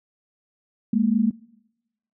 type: tone pair together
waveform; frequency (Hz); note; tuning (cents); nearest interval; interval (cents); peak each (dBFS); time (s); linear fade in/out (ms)
sine; 207.7 / 233.1; G#3 / A#3; 0 / 0; major second; 200; -20; 0.93-1.31; 5
effects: noise-tail reverb RT60 0.9 s tail -22 dB re dry